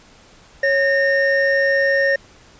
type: tone pair together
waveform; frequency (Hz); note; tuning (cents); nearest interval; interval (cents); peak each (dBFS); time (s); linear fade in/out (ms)
triangle; 550.3 / 1834; C#5 / A#6; -13 / -29; octave + major sixth; 2084; -15; 0.63-2.16; 5
effects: pink hiss -48 dBFS RMS until 2.59 s + resampled to 16000 Hz